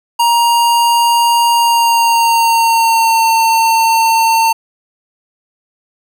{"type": "tone with pitch glide", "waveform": "square", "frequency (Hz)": [940, 903.8], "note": ["A#5", "A5"], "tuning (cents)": [14, 46], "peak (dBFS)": -9, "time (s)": [0.19, 4.53], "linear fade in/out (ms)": 10, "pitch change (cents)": -68, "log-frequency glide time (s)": [1.51, 3.28], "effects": []}